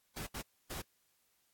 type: noise bursts at uneven times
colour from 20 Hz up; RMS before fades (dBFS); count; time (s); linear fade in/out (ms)
pink; -42; 3; 0.16-0.27 / 0.34-0.42 / 0.7-0.82; 10
effects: white hiss -75 dBFS RMS until 1.53 s + AAC 64 kbps